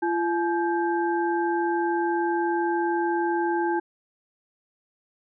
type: tone cluster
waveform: sine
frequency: 342.1 / 853 / 1580 Hz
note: F4 / G#5 / G6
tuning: -36 / +46 / +13 cents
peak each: -24 / -26 / -32 dBFS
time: 0.02-3.8 s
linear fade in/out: 10 ms
effects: none